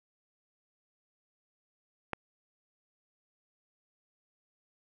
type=click; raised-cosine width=0.5 ms; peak=-17 dBFS; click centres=2.133 s; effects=none